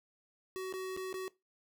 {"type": "tone with dropouts", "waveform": "square", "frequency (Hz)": 375.4, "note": "F#4", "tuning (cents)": 25, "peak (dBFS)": -38, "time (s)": [0.56, 1.28], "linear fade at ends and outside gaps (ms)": 0, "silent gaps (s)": [[0.726, 0.738], [0.965, 0.973], [1.128, 1.141]], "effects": ["noise-tail reverb RT60 0.2 s tail -19 dB re dry"]}